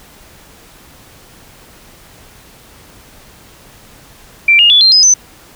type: tone with pitch steps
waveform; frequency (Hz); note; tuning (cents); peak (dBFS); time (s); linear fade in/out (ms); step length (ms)
sine; 2351 / 2845 / 3442 / 4165 / 5039 / 6098; D7 / F7 / A7 / C8 / D#8 / G8; +1 / +31 / -39 / -9 / +21 / -49; -4; 4.48-5.14; 5; 110
effects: pink hiss -41 dBFS RMS until 5.55 s